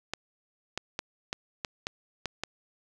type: clicks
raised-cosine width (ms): 0.2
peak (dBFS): -14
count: 8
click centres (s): 0.136 / 0.776 / 0.991 / 1.329 / 1.648 / 1.869 / 2.257 / 2.436
effects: none

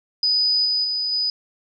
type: tone with level steps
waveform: sine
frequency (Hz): 4978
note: D#8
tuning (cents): 0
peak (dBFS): -16 / -18 / -21 / -19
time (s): 0.23-1.3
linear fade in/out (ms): 2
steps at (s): 0.65 / 0.84 / 1.12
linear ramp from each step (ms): 5
effects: none

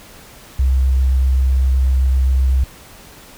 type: tone with vibrato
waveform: sine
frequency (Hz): 65.41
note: C2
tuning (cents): 0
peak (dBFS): -11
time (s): 0.59-2.64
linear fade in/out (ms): 5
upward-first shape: triangle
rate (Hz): 7.8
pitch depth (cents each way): 12
effects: pink hiss -41 dBFS RMS until 3.37 s

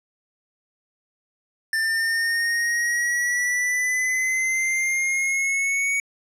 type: exponential sweep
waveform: square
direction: up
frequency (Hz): 1781 to 2243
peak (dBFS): -21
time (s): 1.73-6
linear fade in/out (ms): 2
effects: low-pass 11000 Hz 12 dB/octave

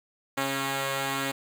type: tone pair together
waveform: 5% pulse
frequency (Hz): 136.9 / 272.8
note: C#3 / C#4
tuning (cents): -21 / -28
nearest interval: octave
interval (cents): 1193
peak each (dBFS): -20 / -18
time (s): 0.37-1.32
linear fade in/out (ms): 10
effects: none

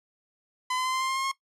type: tone with pitch steps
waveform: sawtooth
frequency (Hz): 1015 / 1023.8 / 1032.7 / 1041.7 / 1050.8 / 1059.9 / 1069.2 / 1078.5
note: B5 / C6 / C6 / C6 / C6 / C6 / C6 / C#6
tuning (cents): +47 / -38 / -23 / -8 / +7 / +22 / +37 / -48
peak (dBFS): -23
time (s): 0.7-1.316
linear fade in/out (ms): 5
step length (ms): 77
effects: noise-tail reverb RT60 0.1 s tail -17 dB re dry + low-pass 9000 Hz 12 dB/octave

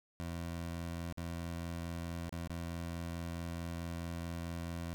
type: tone with dropouts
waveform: 20% pulse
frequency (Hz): 84.6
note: E2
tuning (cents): +45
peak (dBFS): -34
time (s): 0.2-4.94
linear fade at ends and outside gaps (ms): 0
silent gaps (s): 1.125-1.174 / 2.293-2.325 / 2.475-2.496
effects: none

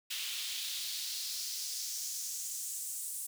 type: noise with high-pass filter sweep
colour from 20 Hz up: pink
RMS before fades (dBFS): -39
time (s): 0.1-3.27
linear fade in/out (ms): 10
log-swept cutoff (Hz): 3000 to 9000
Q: 2.2
effects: none

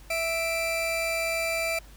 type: tone pair together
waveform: 40% pulse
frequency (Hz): 659.2 / 2349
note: E5 / D7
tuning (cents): 0 / 0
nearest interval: octave + minor seventh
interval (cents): 2200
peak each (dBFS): -28 / -28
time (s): 0.1-1.79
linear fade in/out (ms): 5
effects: added 50 Hz sine -47 dBFS peak until 1.96 s + pink hiss -54 dBFS RMS until 1.96 s

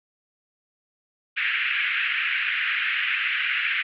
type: band-pass noise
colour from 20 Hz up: white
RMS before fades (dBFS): -25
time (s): 1.36-3.83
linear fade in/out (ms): 20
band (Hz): 1500 to 2800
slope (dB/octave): 48
effects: none

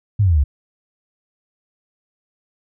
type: exponential sweep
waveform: sine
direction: down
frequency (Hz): 110 to 65.41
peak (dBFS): -11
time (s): 0.19-0.44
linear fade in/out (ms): 10
effects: none

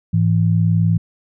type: tone pair together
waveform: sine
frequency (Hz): 106.12 / 166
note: G#2 / E3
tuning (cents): +38 / +12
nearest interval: minor sixth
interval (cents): 774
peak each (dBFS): -15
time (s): 0.13-0.98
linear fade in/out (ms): 10
effects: none

